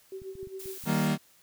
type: tone with tremolo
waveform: sine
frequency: 382.6 Hz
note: G4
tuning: 42 cents flat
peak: -35 dBFS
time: 0.12-0.78 s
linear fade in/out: 2 ms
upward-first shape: sine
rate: 7.4 Hz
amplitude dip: 75%
type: clicks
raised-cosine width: 5 ms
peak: -36 dBFS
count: 6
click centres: 0.219 / 0.354 / 0.43 / 0.472 / 0.658 / 0.839 s
type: noise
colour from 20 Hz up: blue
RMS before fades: -43 dBFS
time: 0.59-1.08 s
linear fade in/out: 10 ms
type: chord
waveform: 40% pulse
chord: Eb major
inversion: none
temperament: equal with one note detuned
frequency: 155.56 / 193.19 / 233.1 Hz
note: Eb3 / G3 / Bb3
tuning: 0 / -25 / 0 cents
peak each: -28 dBFS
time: 0.85-1.18 s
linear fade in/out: 50 ms
effects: white hiss -61 dBFS RMS until 1.42 s